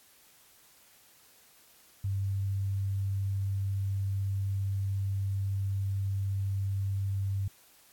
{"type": "tone", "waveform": "sine", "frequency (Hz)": 98, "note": "G2", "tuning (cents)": 0, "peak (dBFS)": -28, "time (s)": [2.04, 7.48], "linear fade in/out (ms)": 5, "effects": ["white hiss -60 dBFS RMS until 7.92 s", "AAC 64 kbps"]}